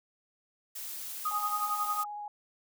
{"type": "noise", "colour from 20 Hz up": "blue", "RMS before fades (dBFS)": -40, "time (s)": [0.75, 2.04], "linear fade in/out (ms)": 10}
{"type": "tone with tremolo", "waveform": "sine", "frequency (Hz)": 1244.5, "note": "D#6", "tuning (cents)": 0, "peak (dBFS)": -27, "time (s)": [1.25, 2.05], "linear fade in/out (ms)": 5, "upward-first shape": "sine", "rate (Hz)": 11, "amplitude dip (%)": 65}
{"type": "tone with vibrato", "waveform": "sine", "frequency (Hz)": 830.6, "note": "G#5", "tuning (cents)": 0, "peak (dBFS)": -37, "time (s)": [1.31, 2.28], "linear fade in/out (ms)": 2, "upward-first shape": "triangle", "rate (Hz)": 14, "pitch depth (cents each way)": 12}
{"effects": []}